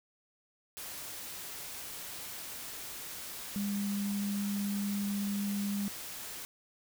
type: tone in noise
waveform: sine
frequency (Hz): 202.1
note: G#3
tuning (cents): -47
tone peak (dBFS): -31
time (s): 3.56-5.88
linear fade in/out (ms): 0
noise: white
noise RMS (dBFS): -43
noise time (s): 0.77-6.45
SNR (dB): +9
effects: none